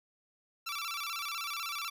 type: tone with vibrato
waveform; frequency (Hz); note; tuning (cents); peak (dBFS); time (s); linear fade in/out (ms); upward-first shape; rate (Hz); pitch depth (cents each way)
15% pulse; 1248; D#6; +5; -29; 0.66-1.9; 10; square; 16; 130
effects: none